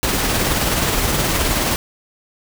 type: noise with tremolo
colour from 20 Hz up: pink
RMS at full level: -17 dBFS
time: 0.03-1.76 s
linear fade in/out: 0 ms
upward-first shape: sine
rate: 19 Hz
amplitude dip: 30%
effects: none